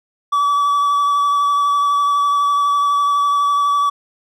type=tone with vibrato; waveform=triangle; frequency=1147 Hz; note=D6; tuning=41 cents flat; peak=-11 dBFS; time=0.32-3.9 s; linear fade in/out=10 ms; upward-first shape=sine; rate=12 Hz; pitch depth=13 cents each way; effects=none